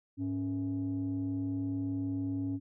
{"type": "tone pair together", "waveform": "sine", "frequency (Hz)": [103.92, 277.2], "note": ["G#2", "C#4"], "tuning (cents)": [2, 0], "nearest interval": "octave + perfect fourth", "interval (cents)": 1698, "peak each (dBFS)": [-35, -31], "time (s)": [0.17, 2.6], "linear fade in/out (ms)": 50, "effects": ["tanh soft clip ceiling -27 dBFS"]}